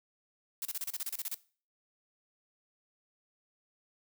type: noise bursts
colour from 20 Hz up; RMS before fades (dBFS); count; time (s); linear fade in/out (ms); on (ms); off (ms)
blue; -36; 12; 0.62-1.345; 2; 32; 31
effects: noise-tail reverb RT60 0.4 s tail -19 dB re dry